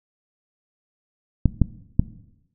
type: clicks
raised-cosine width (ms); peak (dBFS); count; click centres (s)
5; -3; 3; 1.457 / 1.617 / 1.995
effects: noise-tail reverb RT60 0.9 s tail -17 dB re dry